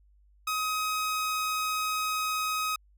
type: tone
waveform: sawtooth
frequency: 1263 Hz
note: D#6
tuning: 26 cents sharp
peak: -24 dBFS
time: 0.47-2.76 s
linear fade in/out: 5 ms
effects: added 50 Hz sine -58 dBFS peak until 2.97 s